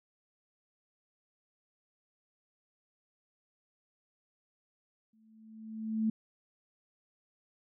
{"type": "tone with exponential growth", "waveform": "sine", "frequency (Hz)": 220, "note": "A3", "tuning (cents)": 0, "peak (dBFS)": -25, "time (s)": [5.13, 6.1], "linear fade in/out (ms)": 5, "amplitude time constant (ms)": 210, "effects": []}